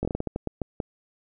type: slowing click train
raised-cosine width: 2 ms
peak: -14 dBFS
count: 11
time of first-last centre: 0.03-0.802 s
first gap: 20 ms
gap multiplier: 1.28
effects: none

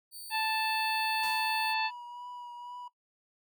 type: tone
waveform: 5% pulse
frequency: 4553 Hz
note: C#8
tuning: 45 cents sharp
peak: -36 dBFS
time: 0.11-1.75 s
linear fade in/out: 50 ms
type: harmonic tone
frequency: 880 Hz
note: A5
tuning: in tune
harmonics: 1 / 2 / 3 / 4 / 5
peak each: -31 / -37 / -34 / -40 / -38 dBFS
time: 0.3-1.91 s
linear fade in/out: 50 ms
type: tone with vibrato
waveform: triangle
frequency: 972 Hz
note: B5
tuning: 28 cents flat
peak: -40 dBFS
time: 1.22-2.88 s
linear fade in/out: 5 ms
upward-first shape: triangle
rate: 2.1 Hz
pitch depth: 22 cents each way
type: noise with exponential decay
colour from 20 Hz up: white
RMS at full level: -43 dBFS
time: 1.23-1.79 s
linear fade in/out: 5 ms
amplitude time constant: 120 ms
effects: noise-tail reverb RT60 0.1 s tail -18 dB re dry

